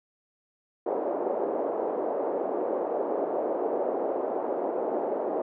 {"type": "band-pass noise", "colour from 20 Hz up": "white", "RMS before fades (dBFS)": -29, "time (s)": [0.86, 5.42], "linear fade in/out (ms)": 5, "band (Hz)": [340, 650], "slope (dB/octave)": 24, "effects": []}